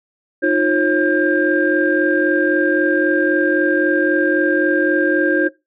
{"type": "tone cluster", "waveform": "sine", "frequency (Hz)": [308.9, 352.7, 541, 1599], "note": ["D#4", "F4", "C#5", "G6"], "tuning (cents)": [-12, 17, -42, 34], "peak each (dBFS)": -18, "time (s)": [0.42, 5.49], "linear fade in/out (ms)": 20, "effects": ["noise-tail reverb RT60 0.2 s tail -19 dB re dry", "tanh soft clip ceiling -2 dBFS"]}